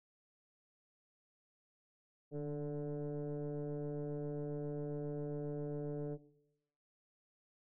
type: tone with frequency modulation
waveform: sine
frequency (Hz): 293.7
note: D4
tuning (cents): 0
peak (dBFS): -36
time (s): 2.31-6.18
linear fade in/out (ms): 50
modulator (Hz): 145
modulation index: 1.6
effects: noise-tail reverb RT60 0.8 s tail -17 dB re dry + tanh soft clip ceiling -35 dBFS